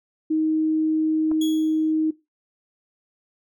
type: tone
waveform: sine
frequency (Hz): 314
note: D#4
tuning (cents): +16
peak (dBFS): -18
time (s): 0.3-2.11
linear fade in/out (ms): 10
type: clicks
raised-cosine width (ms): 1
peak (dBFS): -25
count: 2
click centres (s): 1.314 / 1.317
type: tone with exponential decay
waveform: sawtooth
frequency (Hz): 3345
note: G#7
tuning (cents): +12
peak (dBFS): -26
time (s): 1.41-1.92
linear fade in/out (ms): 5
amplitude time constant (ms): 110
effects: noise-tail reverb RT60 0.2 s tail -17 dB re dry